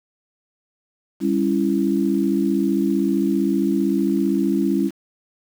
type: chord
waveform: sine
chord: C# diminished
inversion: second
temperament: just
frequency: 199.57 / 277.2 / 332.6 Hz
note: G3 / C#4 / E4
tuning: +31 / 0 / +16 cents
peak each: -21 dBFS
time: 1.2-4.91 s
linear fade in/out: 50 ms
effects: 7-bit